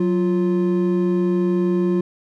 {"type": "tone pair together", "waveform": "triangle", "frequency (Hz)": [183.76, 349.7], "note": ["F#3", "F4"], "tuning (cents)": [-12, 2], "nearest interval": "major seventh", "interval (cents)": 1114, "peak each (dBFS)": -17, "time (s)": [0, 2.01], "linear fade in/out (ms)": 5, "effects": []}